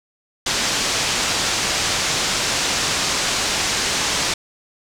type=low-pass noise; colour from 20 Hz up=white; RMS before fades=-21 dBFS; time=0.46-4.34 s; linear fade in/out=5 ms; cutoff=7000 Hz; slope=24 dB/octave; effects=none